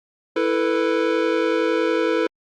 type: chord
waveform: square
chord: E suspended fourth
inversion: none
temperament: equal with one note detuned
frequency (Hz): 329.6 / 443.1 / 493.9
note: E4 / A4 / B4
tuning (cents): 0 / +12 / 0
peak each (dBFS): -23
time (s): 0.36-2.27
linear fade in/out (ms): 5
effects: low-pass 3000 Hz 12 dB/octave + Opus 48 kbps